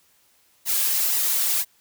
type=noise with flanger; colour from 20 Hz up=blue; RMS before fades=-22 dBFS; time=0.65-1.65 s; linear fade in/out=50 ms; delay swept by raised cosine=1 to 4.4 ms; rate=2 Hz; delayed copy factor=+0.8; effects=white hiss -61 dBFS RMS until 1.8 s